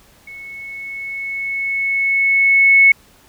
sine tone with level ramp, 2201 Hz, C#7, 13 cents flat, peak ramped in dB -32 to -5 dBFS, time 0.27-2.92 s, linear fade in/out 5 ms, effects pink hiss -50 dBFS RMS until 3.28 s

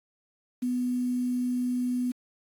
sine tone with quantisation, 248 Hz, B3, 7 cents sharp, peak -25 dBFS, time 0.62-2.12 s, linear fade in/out 10 ms, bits 8, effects AAC 64 kbps

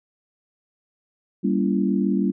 sine chord, G diminished seventh, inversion none, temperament just, 196 / 235.2 / 282.2 / 338.7 Hz, G3 / Bb3 / Db4 / Fb4, 0 / +16 / +31 / +47 cents, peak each -21 / -25 / -25 / -27 dBFS, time 1.43-2.32 s, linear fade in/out 20 ms, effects none

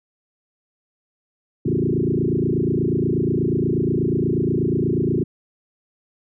sine tone with frequency modulation, 254.4 Hz, C4, 48 cents flat, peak -17 dBFS, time 1.65-5.24 s, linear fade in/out 10 ms, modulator 28.3 Hz, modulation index 5.1, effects none

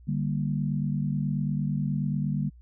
sine chord, G minor, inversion second, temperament equal with one note detuned, 146.83 / 196 / 234.6 Hz, D3 / G3 / Bb3, 0 / 0 / +11 cents, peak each -27 / -30 / -33 dBFS, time 0.07-2.5 s, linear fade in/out 20 ms, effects added 60 Hz sine -48 dBFS peak until 2.61 s

